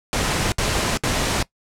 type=noise bursts; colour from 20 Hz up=pink; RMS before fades=-21 dBFS; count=3; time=0.13-1.426 s; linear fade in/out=0 ms; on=390 ms; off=63 ms; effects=noise-tail reverb RT60 0.1 s tail -20 dB re dry + low-pass 9000 Hz 12 dB/octave